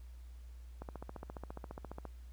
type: click train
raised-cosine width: 1 ms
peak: -30 dBFS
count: 19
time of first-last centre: 0.82-2.053 s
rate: 14.6 Hz
effects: added 60 Hz sine -48 dBFS peak until 2.32 s + pink hiss -69 dBFS RMS until 2.32 s